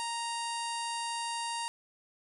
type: harmonic tone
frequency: 932.3 Hz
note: A#5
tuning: in tune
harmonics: 1 / 2 / 3 / 4 / 5 / 6 / 7 / 8 / 9 / 10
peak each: -35 / -45 / -42 / -46 / -43 / -51 / -51 / -48 / -52 / -44 dBFS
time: 0-1.68 s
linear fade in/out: 0 ms
effects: none